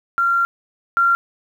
sine tone pair in turn, 1379 / 1379 Hz, F6 / F6, -22 / -22 cents, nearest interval unison, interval 0 cents, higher neither, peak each -14 / -12 dBFS, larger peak second, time 0.18-0.45 / 0.97-1.15 s, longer first, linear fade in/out 0 ms, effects 8-bit

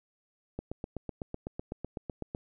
click train, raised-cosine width 2 ms, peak -22 dBFS, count 15, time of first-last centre 0.59-2.349 s, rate 7.96 Hz, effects none

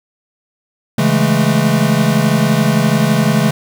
square chord, A major seventh, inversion first, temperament equal with one note detuned, 138.59 / 164.81 / 208.3 / 220 Hz, C#3 / E3 / G#3 / A3, 0 / 0 / +5 / 0 cents, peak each -17 dBFS, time 0.98-3.51 s, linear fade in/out 5 ms, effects 8-bit

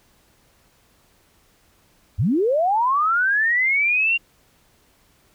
sine linear sweep, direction up, 73.42 to 2794 Hz, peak -16 dBFS, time 2.18-4.18 s, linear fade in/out 20 ms, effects pink hiss -59 dBFS RMS until 5.34 s

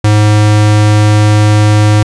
square tone, 105.6 Hz, G#2, 29 cents sharp, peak -5 dBFS, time 0.04-2.03 s, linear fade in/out 5 ms, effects resampled to 22050 Hz

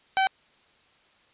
sawtooth tone, 768 Hz, G5, 36 cents flat, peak -16 dBFS, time 0.17-0.27 s, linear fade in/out 0 ms, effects white hiss -61 dBFS RMS until 1.33 s + resampled to 8000 Hz

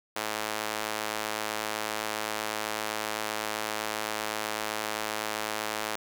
sawtooth tone with high-pass filter, 107.8 Hz, A2, 35 cents flat, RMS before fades -33 dBFS, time 0.16-5.96 s, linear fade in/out 5 ms, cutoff 640 Hz, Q 0.63, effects none

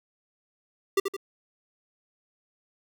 square tone with echo, 392 Hz, G4, in tune, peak -20 dBFS, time 0.97-1 s, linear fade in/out 5 ms, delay 83 ms, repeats 2, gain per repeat -6 dB, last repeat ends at 1.166 s, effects none

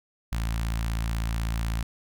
sawtooth tone with notch filter, 56.1 Hz, A1, 34 cents sharp, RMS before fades -28 dBFS, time 0.32-1.83 s, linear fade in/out 5 ms, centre 420 Hz, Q 0.51, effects none

